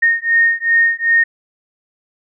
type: beating tone pair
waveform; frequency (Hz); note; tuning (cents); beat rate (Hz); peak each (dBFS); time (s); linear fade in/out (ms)
sine; 1844 / 1846.6; A#6 / A#6; -19 / -17; 2.6; -14; 0.02-1.24; 10
effects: none